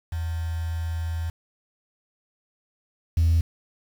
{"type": "tone pair in turn", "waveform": "sine", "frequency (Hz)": [82.41, 82.41], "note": ["E2", "E2"], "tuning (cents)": [0, 0], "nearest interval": "unison", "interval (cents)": 0, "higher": "neither", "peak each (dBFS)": [-25, -15], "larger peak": "second", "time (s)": [[0.12, 1.3], [3.17, 3.41]], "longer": "first", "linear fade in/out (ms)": 5, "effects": ["tanh soft clip ceiling -13 dBFS", "7-bit"]}